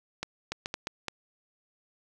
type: clicks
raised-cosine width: 0.2 ms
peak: -15 dBFS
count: 6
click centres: 0.23 / 0.52 / 0.659 / 0.741 / 0.871 / 1.083 s
effects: none